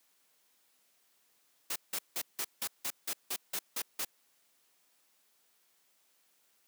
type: noise bursts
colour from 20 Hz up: white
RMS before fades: -35 dBFS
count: 11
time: 1.7-4.049 s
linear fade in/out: 5 ms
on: 59 ms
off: 170 ms
effects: white hiss -71 dBFS RMS until 6.67 s + high-pass 200 Hz 12 dB/octave